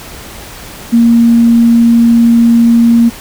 sine tone, 233.1 Hz, A#3, in tune, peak -3 dBFS, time 0.92-3.1 s, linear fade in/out 20 ms, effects pink hiss -29 dBFS RMS until 3.2 s

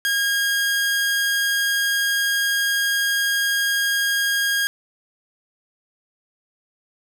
sawtooth tone, 1628 Hz, G#6, 35 cents flat, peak -15 dBFS, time 0.05-4.67 s, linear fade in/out 0 ms, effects none

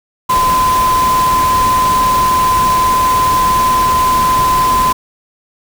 sine tone in noise, 1022 Hz, C6, 41 cents flat, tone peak -9 dBFS, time 0.29-4.93 s, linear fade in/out 10 ms, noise pink, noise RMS -20 dBFS, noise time 0.29-4.93 s, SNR +8 dB, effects none

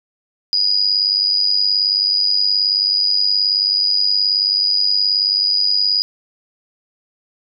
sine tone with amplitude modulation, 4915 Hz, D#8, 22 cents flat, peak -10 dBFS, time 0.53-6.02 s, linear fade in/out 0 ms, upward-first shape sine, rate 98.8 Hz, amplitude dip 70%, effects none

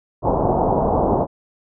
white low-pass noise, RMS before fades -18 dBFS, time 0.22-1.27 s, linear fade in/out 50 ms, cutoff 920 Hz, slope 48 dB/octave, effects none

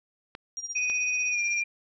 clicks, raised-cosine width 0.3 ms, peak -22 dBFS, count 2, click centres 0.351 / 0.899 s
sine tone with tremolo, 5700 Hz, F8, 34 cents sharp, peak -30 dBFS, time 0.57-1.62 s, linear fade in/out 0 ms, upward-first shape sine, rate 16 Hz, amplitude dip 80%
sine tone with pitch glide, 2489 to 2393 Hz, D#7 to D7, 0 to +32 cents, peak -25 dBFS, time 0.75-1.64 s, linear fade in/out 10 ms, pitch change -68 cents, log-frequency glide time 1.3-1.4 s
effects none

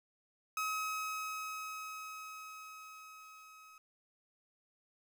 30% pulse tone with level ramp, 1275 Hz, D#6, 42 cents sharp, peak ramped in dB -31 to -53 dBFS, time 0.57-3.78 s, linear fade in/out 2 ms, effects 12-bit

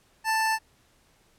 25% pulse tone, 883 Hz, A5, 6 cents sharp, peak -19 dBFS, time 0.24-0.59 s, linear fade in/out 50 ms, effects pink hiss -63 dBFS RMS until 1.38 s + low-pass 12000 Hz 12 dB/octave

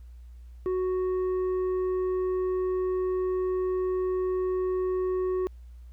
triangle tone with tanh clipping, 370 Hz, F#4, in tune, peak -26 dBFS, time 0.66-5.47 s, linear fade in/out 0 ms, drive 10 dB, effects added 60 Hz sine -43 dBFS peak until 5.92 s + pink hiss -70 dBFS RMS until 5.92 s

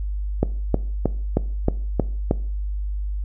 click train, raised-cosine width 2 ms, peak -4 dBFS, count 7, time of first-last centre 0.43-2.311 s, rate 3.19 Hz, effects noise-tail reverb RT60 0.5 s tail -19 dB re dry + added 50 Hz sine -23 dBFS peak until 3.24 s

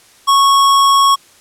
square tone, 1104 Hz, C#6, 7 cents flat, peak -8 dBFS, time 0.27-1.16 s, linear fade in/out 20 ms, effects white hiss -46 dBFS RMS until 1.4 s + low-pass 10000 Hz 12 dB/octave

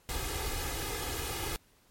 pink noise with comb filter, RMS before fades -35 dBFS, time 0.09-1.56 s, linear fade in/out 0 ms, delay 2.4 ms, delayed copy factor +0.75, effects pink hiss -65 dBFS RMS until 1.9 s + MP3 64 kbps

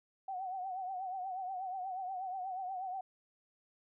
sine tone with vibrato, 750 Hz, F#5, 23 cents sharp, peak -37 dBFS, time 0.28-3.01 s, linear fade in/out 5 ms, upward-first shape triangle, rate 8.3 Hz, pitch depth 85 cents each way, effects none

